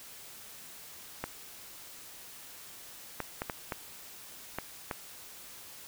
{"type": "clicks", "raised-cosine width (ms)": 0.5, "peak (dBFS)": -18, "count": 7, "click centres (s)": [1.24, 3.203, 3.419, 3.498, 3.722, 4.586, 4.912], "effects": ["white hiss -49 dBFS RMS until 5.87 s"]}